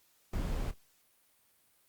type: noise with echo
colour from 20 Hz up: brown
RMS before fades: -34 dBFS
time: 0.33-0.71 s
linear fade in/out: 5 ms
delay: 28 ms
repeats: 1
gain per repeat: -15 dB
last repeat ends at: 0.738 s
effects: white hiss -69 dBFS RMS until 1.88 s + Opus 48 kbps